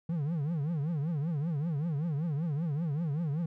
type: tone with vibrato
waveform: triangle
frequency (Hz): 155.56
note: D#3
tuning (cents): 0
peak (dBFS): -27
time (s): 0.09-3.46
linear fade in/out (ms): 5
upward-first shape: triangle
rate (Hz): 5.2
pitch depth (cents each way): 240
effects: none